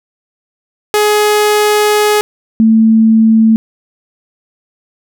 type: tone pair in turn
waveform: sawtooth / sine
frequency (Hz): 420 / 222.5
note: G#4 / A3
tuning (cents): +19 / +20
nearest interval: major seventh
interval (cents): 1099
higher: first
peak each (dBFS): -4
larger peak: neither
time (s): 0.94-2.21 / 2.6-3.56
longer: first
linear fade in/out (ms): 0
effects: none